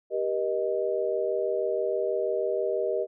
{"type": "chord", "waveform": "sine", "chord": "Eb major", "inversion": "first", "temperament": "equal with one note detuned", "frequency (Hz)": [392, 478.2, 622.3], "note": ["G4", "Bb4", "Eb5"], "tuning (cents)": [0, 44, 0], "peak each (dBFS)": -29, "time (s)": [0.1, 3.07], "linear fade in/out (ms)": 50, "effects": []}